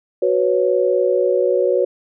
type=chord; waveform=sine; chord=F# suspended fourth; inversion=none; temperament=equal; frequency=370 / 493.9 / 554.4 Hz; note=F#4 / B4 / C#5; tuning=0 / 0 / 0 cents; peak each=-18 dBFS; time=0.22-1.85 s; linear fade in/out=5 ms; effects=none